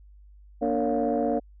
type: tone cluster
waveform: sine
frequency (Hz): 236.8 / 293.3 / 458.1 / 560 / 704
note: A#3 / D4 / A#4 / C#5 / F5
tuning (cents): +27 / -2 / -30 / +18 / +14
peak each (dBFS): -28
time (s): 0.61-1.4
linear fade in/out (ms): 20
effects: tanh soft clip ceiling -15 dBFS + added 50 Hz sine -48 dBFS peak until 1.6 s